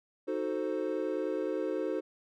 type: chord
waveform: triangle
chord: D# diminished seventh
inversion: none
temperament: equal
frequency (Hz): 311.1 / 370 / 440 / 523.3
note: D#4 / F#4 / A4 / C5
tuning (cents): 0 / 0 / 0 / 0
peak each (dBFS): -34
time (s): 0.27-2.01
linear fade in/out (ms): 20
effects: none